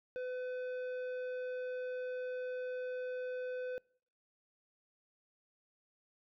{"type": "tone with tanh clipping", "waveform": "triangle", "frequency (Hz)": 504, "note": "B4", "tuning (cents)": 35, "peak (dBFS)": -39, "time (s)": [0.16, 3.78], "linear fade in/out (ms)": 0, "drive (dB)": 14, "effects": ["noise-tail reverb RT60 0.6 s tail -26 dB re dry"]}